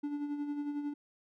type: tone with tremolo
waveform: triangle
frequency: 290.7 Hz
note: D4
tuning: 18 cents flat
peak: -30 dBFS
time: 0.03-0.94 s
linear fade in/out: 10 ms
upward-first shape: sine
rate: 11 Hz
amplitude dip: 50%
effects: none